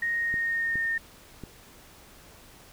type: tone with pitch glide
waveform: sine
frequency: 1864.7 to 1827.4 Hz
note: A#6 to A#6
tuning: 0 to -35 cents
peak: -25 dBFS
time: 0.02-0.98 s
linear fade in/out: 5 ms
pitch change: -35 cents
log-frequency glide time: 0.2-0.87 s
type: clicks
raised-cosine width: 3 ms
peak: -25 dBFS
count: 3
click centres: 0.341 / 0.756 / 1.437 s
effects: pink hiss -52 dBFS RMS until 2.72 s